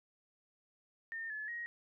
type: tone with pitch steps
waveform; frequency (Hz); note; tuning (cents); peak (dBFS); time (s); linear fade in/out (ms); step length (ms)
sine; 1818 / 1719 / 1885; A#6 / A6 / A#6; -44 / -41 / +19; -39; 1.12-1.66; 0; 180
effects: none